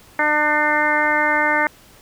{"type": "harmonic tone", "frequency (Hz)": 300.4, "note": "D4", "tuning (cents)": 39, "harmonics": [1, 2, 3, 4, 5, 6, 7], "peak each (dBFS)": [-27, -24, -21, -26, -22, -21, -22], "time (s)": [0.19, 1.67], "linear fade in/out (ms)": 2, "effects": ["pink hiss -48 dBFS RMS until 2.01 s"]}